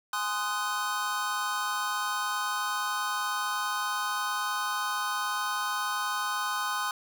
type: chord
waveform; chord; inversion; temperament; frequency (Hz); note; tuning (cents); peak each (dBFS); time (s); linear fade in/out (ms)
square; Ab dominant seventh; none; just; 830.6 / 1038.3 / 1245.9 / 1495.1; Ab5 / C6 / Eb6 / Gb6; 0 / -14 / +2 / +18; -38 / -34 / -34 / -35; 0.13-6.91; 2
effects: none